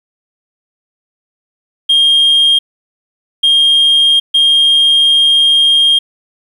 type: tone bursts at uneven times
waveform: sine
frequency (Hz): 3223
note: G7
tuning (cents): +47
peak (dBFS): -4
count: 3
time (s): 1.89-2.59 / 3.43-4.2 / 4.34-5.99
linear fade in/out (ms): 10
effects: tanh soft clip ceiling -4 dBFS + 7-bit